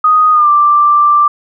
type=tone with pitch glide; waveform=sine; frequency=1244.5 to 1178 Hz; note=D#6 to D6; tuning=0 to +5 cents; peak=-5 dBFS; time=0.04-1.28 s; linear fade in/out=5 ms; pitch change=-95 cents; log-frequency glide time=0.32-0.49 s; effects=none